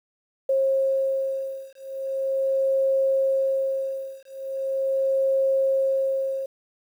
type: beating tone pair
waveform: sine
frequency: 537 / 537.4 Hz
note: C5 / C5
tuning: +45 / +46 cents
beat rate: 0.4 Hz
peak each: -24 dBFS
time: 0.49-6.46 s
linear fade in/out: 5 ms
effects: 9-bit